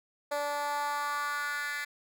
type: tone with high-pass filter sweep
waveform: 10% pulse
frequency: 290.2 Hz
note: D4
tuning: 21 cents flat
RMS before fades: -33 dBFS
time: 0.31-1.85 s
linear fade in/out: 10 ms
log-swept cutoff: 590 to 1900 Hz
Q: 3.1
effects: none